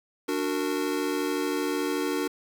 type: chord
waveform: square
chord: D augmented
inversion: none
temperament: just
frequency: 293.7 / 367.1 / 458.9 Hz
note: D4 / F#4 / A#4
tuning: 0 / -14 / -27 cents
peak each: -30 / -31 / -32 dBFS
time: 0.28-2.28 s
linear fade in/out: 10 ms
effects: 8-bit